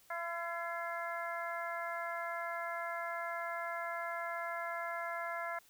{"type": "harmonic tone with a mistuned harmonic", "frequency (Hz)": 338.9, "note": "E4", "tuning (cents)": 48, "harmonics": [2, 3, 4, 5, 6], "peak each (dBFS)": [-41, -44, -43, -44, -46], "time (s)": [0.1, 5.59], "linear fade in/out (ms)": 5, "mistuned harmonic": 6, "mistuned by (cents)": 50, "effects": ["white hiss -65 dBFS RMS until 5.69 s"]}